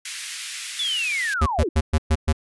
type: high-pass noise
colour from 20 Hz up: pink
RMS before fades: -32 dBFS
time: 0.05-1.34 s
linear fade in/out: 5 ms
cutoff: 1900 Hz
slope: 24 dB/octave
type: linear sweep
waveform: sine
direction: down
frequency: 3520 to 293.7 Hz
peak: -22 dBFS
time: 0.79-1.69 s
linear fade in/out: 5 ms
type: tone bursts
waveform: square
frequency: 77.78 Hz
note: D#2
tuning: in tune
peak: -16 dBFS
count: 6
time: 1.41-2.328 s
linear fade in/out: 10 ms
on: 53 ms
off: 120 ms
effects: resampled to 24000 Hz